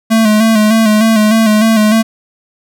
square tone with vibrato, 218.3 Hz, A3, 13 cents flat, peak -7 dBFS, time 0.1-2.03 s, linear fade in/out 20 ms, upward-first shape square, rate 3.3 Hz, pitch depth 42 cents each way, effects none

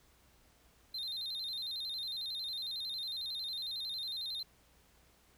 triangle tone with vibrato, 3889 Hz, B7, 27 cents flat, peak -36 dBFS, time 0.94-4.43 s, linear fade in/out 5 ms, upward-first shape square, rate 11 Hz, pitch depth 95 cents each way, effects added 60 Hz sine -70 dBFS peak until 5.37 s + pink hiss -67 dBFS RMS until 5.37 s

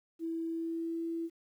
sine tone with pitch glide, 329 to 332.1 Hz, E4 to E4, -3 to +13 cents, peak -33 dBFS, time 0.19-1.3 s, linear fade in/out 50 ms, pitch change +16 cents, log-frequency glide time 0.46-1.05 s, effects 11-bit

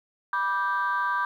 sine chord, G major, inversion first, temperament just, 980 / 1176 / 1568 Hz, B5 / D6 / G6, -14 / +2 / 0 cents, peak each -27 dBFS, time 0.33-1.25 s, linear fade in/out 2 ms, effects tanh soft clip ceiling -17 dBFS + 10-bit

